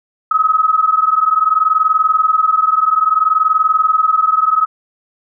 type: tone pair together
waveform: sine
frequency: 1265 / 1285.6 Hz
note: D#6 / E6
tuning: +28 / -44 cents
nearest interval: unison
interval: 28 cents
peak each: -13 dBFS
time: 0.31-4.66 s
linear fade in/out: 5 ms
effects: none